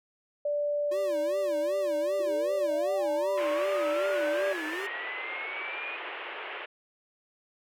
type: tone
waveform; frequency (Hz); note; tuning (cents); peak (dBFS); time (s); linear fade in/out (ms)
sine; 585; D5; -7; -26; 0.45-4.53; 5
type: tone with vibrato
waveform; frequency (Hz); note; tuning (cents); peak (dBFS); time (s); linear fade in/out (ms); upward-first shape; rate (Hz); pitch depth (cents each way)
square; 350.1; F4; +4; -36; 0.91-4.87; 10; sine; 2.6; 220
type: linear sweep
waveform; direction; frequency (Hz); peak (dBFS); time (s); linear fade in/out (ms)
sine; up; 329.6 to 2489; -36; 2.19-5.97; 10
type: band-pass noise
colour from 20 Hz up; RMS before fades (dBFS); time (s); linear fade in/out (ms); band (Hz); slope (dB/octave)
white; -39; 3.37-6.66; 10; 340 to 2900; 48
effects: none